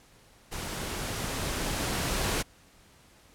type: noise with level ramp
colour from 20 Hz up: pink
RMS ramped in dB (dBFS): -36 to -28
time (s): 0.51-2.43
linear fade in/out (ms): 20
effects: pink hiss -58 dBFS RMS until 3.34 s + low-pass 12000 Hz 12 dB/octave